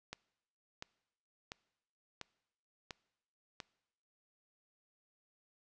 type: click train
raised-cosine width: 0.2 ms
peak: -25 dBFS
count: 6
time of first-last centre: 0.13-3.602 s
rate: 1.44 Hz
effects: noise-tail reverb RT60 0.9 s tail -23 dB re dry + resampled to 22050 Hz